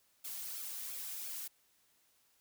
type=noise with flanger; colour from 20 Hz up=blue; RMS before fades=-43 dBFS; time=0.24-1.48 s; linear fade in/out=10 ms; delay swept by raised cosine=1 to 3.1 ms; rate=2.9 Hz; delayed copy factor=-0.65; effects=white hiss -72 dBFS RMS until 2.4 s